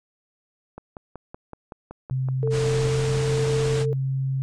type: click train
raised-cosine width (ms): 1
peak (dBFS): -23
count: 13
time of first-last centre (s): 0.78-3.04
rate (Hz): 5.31
type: tone with pitch glide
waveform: sine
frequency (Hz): 130.81 to 133.79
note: C3 to C3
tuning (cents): 0 to +39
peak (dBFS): -22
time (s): 2.11-4.42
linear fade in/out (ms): 0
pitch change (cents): +39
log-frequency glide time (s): 2.8-3.26
type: tone with tremolo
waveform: sine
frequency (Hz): 446.3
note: A4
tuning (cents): +25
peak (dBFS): -22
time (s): 2.43-3.93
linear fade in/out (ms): 0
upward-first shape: sine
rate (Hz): 1.1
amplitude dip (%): 30
type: low-pass noise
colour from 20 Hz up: pink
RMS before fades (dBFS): -32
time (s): 2.5-3.86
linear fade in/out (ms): 50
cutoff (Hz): 9100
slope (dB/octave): 48
effects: none